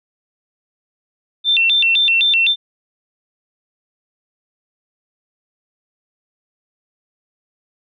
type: tone with vibrato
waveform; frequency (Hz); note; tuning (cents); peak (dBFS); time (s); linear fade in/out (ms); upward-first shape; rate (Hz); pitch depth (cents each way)
sine; 3106; G7; -17; -11; 1.44-2.56; 50; square; 3.9; 240
effects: none